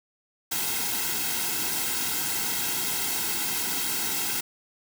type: noise with comb filter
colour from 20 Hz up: white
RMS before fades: -28 dBFS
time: 0.51-4.41 s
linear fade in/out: 10 ms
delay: 1.7 ms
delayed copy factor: -0.8
effects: none